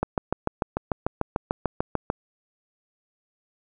click train, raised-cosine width 1 ms, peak -9 dBFS, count 15, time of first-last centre 0.03-2.101 s, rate 6.76 Hz, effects none

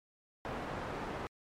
white low-pass noise, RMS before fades -40 dBFS, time 0.45-1.27 s, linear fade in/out 0 ms, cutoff 970 Hz, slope 12 dB/octave, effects MP3 64 kbps

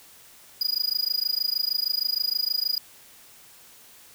square tone with amplitude modulation, 4905 Hz, D#8, 26 cents flat, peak -20 dBFS, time 0.61-2.78 s, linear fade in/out 2 ms, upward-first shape sine, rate 26.4 Hz, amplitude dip 100%, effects white hiss -51 dBFS RMS until 4.14 s

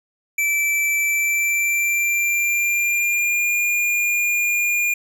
square tone with pitch glide, 2324 to 2417 Hz, D7 to D7, -19 to +49 cents, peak -18 dBFS, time 0.38-4.94 s, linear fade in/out 5 ms, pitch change +68 cents, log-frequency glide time 1.03-3.53 s, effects none

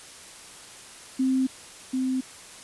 sine tone pair in turn, 261.6 / 259.3 Hz, C4 / C4, 0 / -15 cents, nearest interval unison, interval 15 cents, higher first, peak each -20 / -23 dBFS, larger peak first, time 1.19-1.47 / 1.93-2.21 s, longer neither, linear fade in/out 10 ms, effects white hiss -45 dBFS RMS until 2.63 s + resampled to 24000 Hz

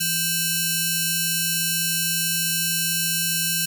5% pulse ring-modulated tone, 1396.9 Hz, F6, in tune, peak -6 dBFS, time 0-3.66 s, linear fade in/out 10 ms, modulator 1230 Hz, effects none

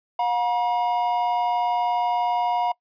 triangle tone pair together, 716.9 / 957 Hz, F5 / A#5, +45 / +45 cents, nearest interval perfect fourth, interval 500 cents, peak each -21 dBFS, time 0.19-2.72 s, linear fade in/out 5 ms, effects noise-tail reverb RT60 0.1 s tail -23 dB re dry + resampled to 11025 Hz

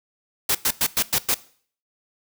white noise bursts, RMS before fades -20 dBFS, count 6, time 0.49-1.344 s, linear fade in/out 5 ms, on 59 ms, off 100 ms, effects noise-tail reverb RT60 0.5 s tail -19 dB re dry

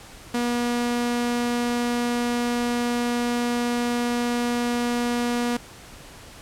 sawtooth tone, 240.5 Hz, B3, 46 cents flat, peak -18 dBFS, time 0.34-5.57 s, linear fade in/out 5 ms, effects pink hiss -44 dBFS RMS until 6.41 s + low-pass 11000 Hz 12 dB/octave

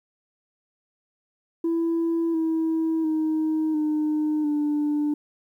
sine tone with pitch steps, 332.4 / 322.9 / 313.7 / 304.8 / 296.1 Hz, E4 / E4 / D#4 / D#4 / D4, +15 / -36 / +14 / -36 / +14 cents, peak -19 dBFS, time 1.64-5.14 s, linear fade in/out 5 ms, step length 700 ms, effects tanh soft clip ceiling -19 dBFS + 10-bit

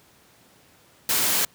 white noise, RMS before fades -22 dBFS, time 1.09-1.45 s, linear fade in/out 2 ms, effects pink hiss -56 dBFS RMS until 1.54 s + high-pass 100 Hz 12 dB/octave

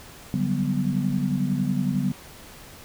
sine chord, G major seventh, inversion second, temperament equal with one note detuned, 143.73 / 185 / 196 / 246.9 Hz, D3 / F#3 / G3 / B3, -37 / 0 / 0 / 0 cents, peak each -27 dBFS, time 0.34-2.12 s, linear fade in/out 0 ms, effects pink hiss -45 dBFS RMS until 2.84 s

